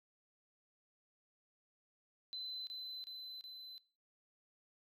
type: tone with echo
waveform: triangle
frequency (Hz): 4037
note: B7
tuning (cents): +37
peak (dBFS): -38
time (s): 2.33-2.67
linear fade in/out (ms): 0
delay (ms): 370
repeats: 3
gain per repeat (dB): -3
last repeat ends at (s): 3.78
effects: noise-tail reverb RT60 0.4 s tail -25 dB re dry + tanh soft clip ceiling -40 dBFS